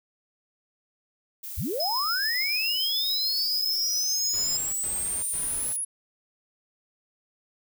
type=noise; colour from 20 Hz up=violet; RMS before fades=-37 dBFS; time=1.43-5.77 s; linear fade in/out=10 ms
type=linear sweep; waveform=sine; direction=up; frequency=39.18 to 10548 Hz; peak=-27 dBFS; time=1.57-5.85 s; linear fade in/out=10 ms
type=tone with tremolo; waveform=square; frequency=5110 Hz; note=D#8; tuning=45 cents sharp; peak=-26 dBFS; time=1.8-4.57 s; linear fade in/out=2 ms; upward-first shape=triangle; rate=7 Hz; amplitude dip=30%
type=noise bursts; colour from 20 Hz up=pink; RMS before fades=-43 dBFS; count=3; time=4.33-5.73 s; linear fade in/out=10 ms; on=400 ms; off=100 ms
effects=none